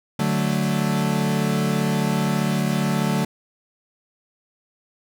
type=chord; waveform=40% pulse; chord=D major; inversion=none; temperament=equal; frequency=146.83 / 185 / 220 Hz; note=D3 / F#3 / A3; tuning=0 / 0 / 0 cents; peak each=-23 dBFS; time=0.19-3.25 s; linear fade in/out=5 ms; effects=none